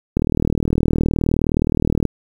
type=click train; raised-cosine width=3 ms; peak=-4 dBFS; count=75; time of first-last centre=0.17-2.053 s; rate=39.3 Hz; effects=7-bit